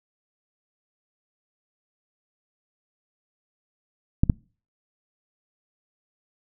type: clicks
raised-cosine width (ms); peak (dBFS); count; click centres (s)
5; -5; 2; 4.235 / 4.298
effects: noise-tail reverb RT60 0.4 s tail -26 dB re dry